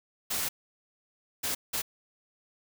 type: noise bursts at uneven times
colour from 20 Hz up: white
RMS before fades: -31 dBFS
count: 3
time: 0.3-0.49 / 1.43-1.55 / 1.73-1.82 s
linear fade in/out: 10 ms
effects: none